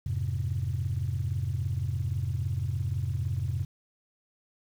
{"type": "chord", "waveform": "sine", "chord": "F minor", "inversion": "none", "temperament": "just", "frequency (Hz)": [87.31, 104.77, 130.96], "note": ["F2", "Ab2", "C3"], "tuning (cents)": [0, 16, 2], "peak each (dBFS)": -31, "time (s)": [0.06, 3.65], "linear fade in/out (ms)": 5, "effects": ["tanh soft clip ceiling -20 dBFS", "9-bit"]}